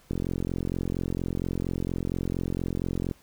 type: click train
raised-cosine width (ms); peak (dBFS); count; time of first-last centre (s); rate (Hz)
3; -16; 134; 0.11-3.112; 44.3
effects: pink hiss -59 dBFS RMS until 3.22 s